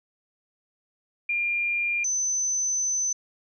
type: tone pair in turn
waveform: sine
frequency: 2400 / 6093 Hz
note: D7 / F#8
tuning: +37 / +50 cents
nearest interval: octave + major third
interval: 1613 cents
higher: second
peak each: -23 dBFS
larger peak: neither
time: 1.29-2.04 / 2.04-3.13 s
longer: second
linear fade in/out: 5 ms
effects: none